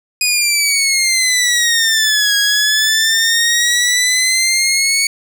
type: exponential two-way sweep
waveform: 15% pulse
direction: down then up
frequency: 2489 to 1646 to 2236 Hz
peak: -5 dBFS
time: 0.21-5.07 s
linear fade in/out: 2 ms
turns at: 2.36 s
effects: none